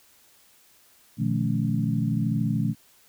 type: tone cluster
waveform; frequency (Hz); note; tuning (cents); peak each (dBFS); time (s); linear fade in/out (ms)
sine; 120.9 / 153.8 / 174.7 / 216.5 / 278.7; B2 / D#3 / F3 / A3 / C#4; -36 / -20 / +1 / -28 / +9; -27 / -28 / -30 / -27 / -33; 1.17-2.75; 50
effects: white hiss -58 dBFS RMS until 3.08 s